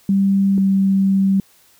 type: tone pair in turn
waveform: sine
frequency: 196 / 193.97 Hz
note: G3 / G3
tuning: 0 / -18 cents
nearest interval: unison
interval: 18 cents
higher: first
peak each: -12 dBFS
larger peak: neither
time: 0.09-0.58 / 0.58-1.4 s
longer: second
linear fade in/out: 2 ms
effects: white hiss -53 dBFS RMS until 1.79 s